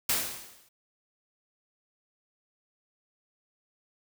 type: noise with exponential decay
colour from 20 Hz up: white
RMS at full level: -24 dBFS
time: 0.09-0.69 s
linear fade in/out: 5 ms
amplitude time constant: 130 ms
effects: none